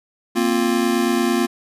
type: chord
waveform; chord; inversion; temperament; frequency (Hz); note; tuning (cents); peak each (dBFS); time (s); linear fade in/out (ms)
square; Bb suspended second; none; just; 233.1 / 262.2 / 349.6; Bb3 / C4 / F4; 0 / +4 / +2; -21 / -23 / -21; 0.35-1.47; 20
effects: resampled to 32000 Hz